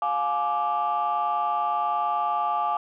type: chord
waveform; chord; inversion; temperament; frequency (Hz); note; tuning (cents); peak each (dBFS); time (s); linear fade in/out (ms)
sine; D diminished; first; just; 704.8 / 845.8 / 1174.7; F5 / Ab5 / D6; +16 / +31 / 0; -27 / -25 / -25; 0.02-2.77; 2
effects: tanh soft clip ceiling -17 dBFS